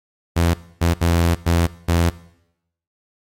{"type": "tone bursts at uneven times", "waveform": "sawtooth", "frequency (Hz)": 84.9, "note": "F2", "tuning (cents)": -48, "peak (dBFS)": -10, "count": 5, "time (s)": [[0.36, 0.54], [0.81, 0.94], [1.01, 1.35], [1.46, 1.67], [1.88, 2.1]], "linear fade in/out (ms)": 10, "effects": ["noise-tail reverb RT60 0.8 s tail -19 dB re dry", "MP3 64 kbps"]}